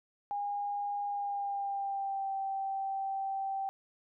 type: tone with pitch glide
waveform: sine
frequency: 814 to 779 Hz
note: G#5 to G5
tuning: -35 to -11 cents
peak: -32 dBFS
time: 0.31-3.69 s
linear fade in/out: 0 ms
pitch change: -76 cents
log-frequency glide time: 1.06-2.33 s
effects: none